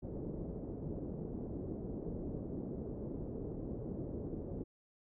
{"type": "low-pass noise", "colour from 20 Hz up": "white", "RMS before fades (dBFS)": -42, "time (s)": [0.02, 4.64], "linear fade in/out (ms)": 20, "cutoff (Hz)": 420, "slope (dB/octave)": 24, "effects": []}